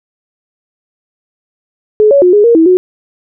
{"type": "tone with pitch steps", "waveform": "sine", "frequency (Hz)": [426.2, 561, 360, 414.6, 468.2, 324.8, 365.9], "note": ["G#4", "C#5", "F#4", "G#4", "A#4", "E4", "F#4"], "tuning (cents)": [45, 21, -47, -3, 8, -26, -19], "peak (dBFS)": -3, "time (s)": [2, 2.77], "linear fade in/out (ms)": 0, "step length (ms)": 110, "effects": []}